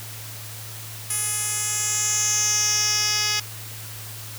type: tone with band-pass filter sweep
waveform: 10% pulse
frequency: 420 Hz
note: G#4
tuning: 19 cents sharp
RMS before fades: -23 dBFS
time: 1.1-3.4 s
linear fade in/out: 5 ms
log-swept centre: 9900 to 4600 Hz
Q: 4
effects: added 109 Hz sine -38 dBFS peak until 4.38 s + white hiss -38 dBFS RMS until 4.38 s